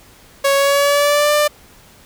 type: tone with pitch glide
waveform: sawtooth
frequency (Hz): 554.4 to 594.2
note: C#5 to D5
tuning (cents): 0 to +20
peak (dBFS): -8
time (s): 0.44-1.48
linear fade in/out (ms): 10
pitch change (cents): +120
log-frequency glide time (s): 0.56-1.33
effects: pink hiss -46 dBFS RMS until 2.05 s